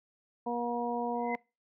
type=harmonic tone; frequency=239 Hz; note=A#3; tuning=43 cents sharp; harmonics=1 / 2 / 3 / 4; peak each=-36 / -36 / -36 / -36 dBFS; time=0.46-1.36 s; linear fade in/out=10 ms
type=tone with exponential growth; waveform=sine; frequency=2050 Hz; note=C7; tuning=36 cents flat; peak=-32 dBFS; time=1.15-1.35 s; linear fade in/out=0 ms; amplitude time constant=43 ms
effects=noise-tail reverb RT60 0.3 s tail -25 dB re dry